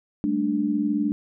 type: chord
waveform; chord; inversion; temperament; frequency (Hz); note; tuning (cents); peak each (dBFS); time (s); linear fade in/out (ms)
sine; G suspended second; none; equal with one note detuned; 200.6 / 220 / 293.7; G3 / A3 / D4; +40 / 0 / 0; -28 / -26 / -23; 0.24-1.12; 0
effects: none